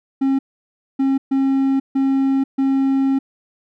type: tone bursts at uneven times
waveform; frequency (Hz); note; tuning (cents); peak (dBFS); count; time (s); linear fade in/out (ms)
triangle; 270; C#4; -45; -12; 5; 0.21-0.39 / 0.99-1.18 / 1.31-1.8 / 1.95-2.44 / 2.58-3.19; 10
effects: none